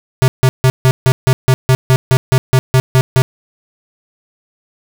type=tone bursts; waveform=square; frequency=130.2 Hz; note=C3; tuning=8 cents flat; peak=-7 dBFS; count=15; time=0.22-3.22 s; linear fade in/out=0 ms; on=60 ms; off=150 ms; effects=none